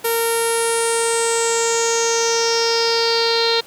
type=tone with low-pass filter sweep; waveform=sawtooth; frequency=460.9 Hz; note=A#4; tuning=20 cents flat; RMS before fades=-18 dBFS; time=0.04-3.61 s; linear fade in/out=10 ms; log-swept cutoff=12000 to 4000 Hz; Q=7.7; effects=pink hiss -43 dBFS RMS until 3.66 s + high-pass 150 Hz 12 dB/octave